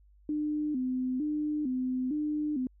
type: tone with vibrato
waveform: sine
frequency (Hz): 277.2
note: C#4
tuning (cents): 0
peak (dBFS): -28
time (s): 0.29-2.67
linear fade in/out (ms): 2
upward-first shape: square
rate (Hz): 1.1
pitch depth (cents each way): 140
effects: added 50 Hz sine -57 dBFS peak until 2.8 s